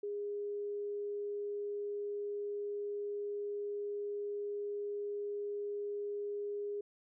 sine tone, 410 Hz, G#4, 22 cents flat, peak -36 dBFS, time 0.03-6.81 s, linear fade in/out 5 ms, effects none

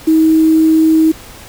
sine tone with quantisation, 318.3 Hz, D#4, 39 cents sharp, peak -6 dBFS, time 0.07-1.12 s, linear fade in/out 10 ms, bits 5, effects pink hiss -35 dBFS RMS until 1.48 s

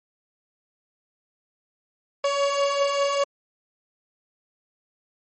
30% pulse beating tone pair, 558 / 563.1 Hz, C#5 / C#5, +11 / +27 cents, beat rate 5.1 Hz, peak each -25 / -19 dBFS, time 2.24-3.24 s, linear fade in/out 5 ms, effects MP3 32 kbps

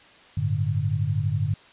sine chord, G suspended second, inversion none, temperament just, 98 / 110.25 / 147 Hz, G2 / A2 / D3, 0 / +4 / +2 cents, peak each -26 dBFS, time 0.37-1.54 s, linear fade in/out 5 ms, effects white hiss -51 dBFS RMS until 1.72 s + resampled to 8000 Hz

